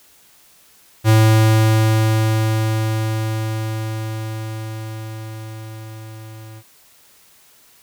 square tone with level ramp, 110 Hz, A2, in tune, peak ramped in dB -9 to -36 dBFS, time 1.04-6.63 s, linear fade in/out 50 ms, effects white hiss -51 dBFS RMS until 7.82 s

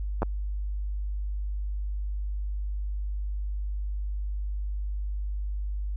clicks, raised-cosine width 1 ms, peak -13 dBFS, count 2, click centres 0.221 / 0.23 s, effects added 50 Hz sine -28 dBFS peak until 5.96 s

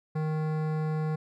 sine tone with hard clipping, 155.56 Hz, D#3, in tune, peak -29 dBFS, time 0.15-1.16 s, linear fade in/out 10 ms, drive 16 dB, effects none

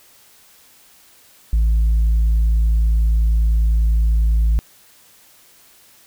sine tone, 55.1 Hz, A1, 3 cents sharp, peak -10 dBFS, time 1.53-4.59 s, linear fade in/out 0 ms, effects tanh soft clip ceiling -11 dBFS + white hiss -50 dBFS RMS until 6.06 s

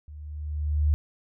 sine tone with level ramp, 74.9 Hz, D2, 35 cents sharp, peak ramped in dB -40 to -17 dBFS, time 0.08-0.94 s, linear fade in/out 0 ms, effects none

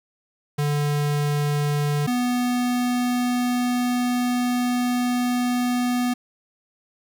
square tone pair in turn, 146.4 / 246.2 Hz, D3 / B3, -5 / -5 cents, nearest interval major sixth, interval 900 cents, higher second, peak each -21 dBFS, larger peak neither, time 0.58-2.07 / 2.07-6.14 s, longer second, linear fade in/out 10 ms, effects 8-bit

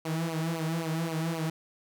sawtooth tone with flanger, 162.7 Hz, E3, 22 cents flat, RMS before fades -31 dBFS, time 0.05-1.5 s, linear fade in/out 5 ms, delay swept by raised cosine 0.55 to 4.35 ms, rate 3.8 Hz, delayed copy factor -1, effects none

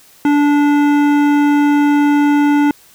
sine tone with hard clipping, 290.7 Hz, D4, 18 cents flat, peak -11 dBFS, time 0.25-2.71 s, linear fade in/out 2 ms, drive 14 dB, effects white hiss -46 dBFS RMS until 2.94 s

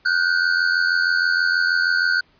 square tone pair together, 1452 / 1538.3 Hz, F#6 / G6, -33 / -33 cents, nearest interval minor second, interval 100 cents, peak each -20 dBFS, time 0.05-2.21 s, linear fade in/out 10 ms, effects pink hiss -58 dBFS RMS until 2.39 s + resampled to 11025 Hz

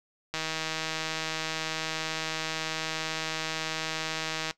click train, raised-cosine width 0.2 ms, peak -14 dBFS, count 664, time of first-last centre 0.34-4.51 s, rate 159 Hz, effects noise-tail reverb RT60 0.1 s tail -18 dB re dry

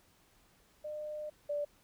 sine tone pair in turn, 604 / 584.1 Hz, D5 / D5, +48 / -10 cents, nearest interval minor second, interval 58 cents, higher first, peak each -38 / -32 dBFS, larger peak second, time 0.84-1.3 / 1.49-1.65 s, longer first, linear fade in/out 10 ms, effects pink hiss -67 dBFS RMS until 1.83 s

